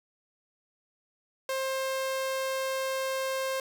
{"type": "tone", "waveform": "sawtooth", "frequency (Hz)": 530, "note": "C5", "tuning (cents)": 22, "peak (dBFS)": -25, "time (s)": [1.49, 3.6], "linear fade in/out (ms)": 2, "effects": []}